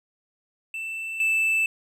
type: tone pair in turn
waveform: triangle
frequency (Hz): 2661 / 2641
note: E7 / E7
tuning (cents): +16 / +3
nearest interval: unison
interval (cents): 13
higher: first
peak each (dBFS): -28 / -18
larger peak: second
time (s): 0.74-1.2 / 1.2-1.66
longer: neither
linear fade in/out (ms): 2
effects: none